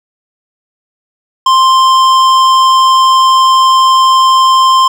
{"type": "tone with hard clipping", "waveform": "sine", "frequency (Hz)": 1048, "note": "C6", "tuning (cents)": 2, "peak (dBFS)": -6, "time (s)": [1.46, 4.88], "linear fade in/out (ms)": 5, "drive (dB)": 12, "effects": []}